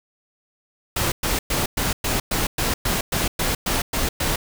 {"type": "noise bursts", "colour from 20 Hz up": "pink", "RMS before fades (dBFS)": -22, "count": 13, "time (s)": [0.96, 4.36], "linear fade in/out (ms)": 5, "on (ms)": 160, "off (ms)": 110, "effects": []}